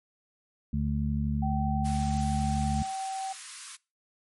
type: harmonic tone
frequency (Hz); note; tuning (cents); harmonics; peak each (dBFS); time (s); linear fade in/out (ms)
72.3; D2; -27; 1 / 2 / 3; -30 / -30 / -30; 0.73-2.83; 5
type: tone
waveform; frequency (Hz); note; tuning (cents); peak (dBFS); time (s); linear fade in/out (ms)
sine; 770; G5; -31; -31; 1.42-3.33; 10
type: high-pass noise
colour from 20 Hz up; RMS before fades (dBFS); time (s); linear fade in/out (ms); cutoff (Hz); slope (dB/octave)
white; -42; 1.84-3.77; 20; 1000; 96
effects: noise-tail reverb RT60 0.3 s tail -23 dB re dry + MP3 48 kbps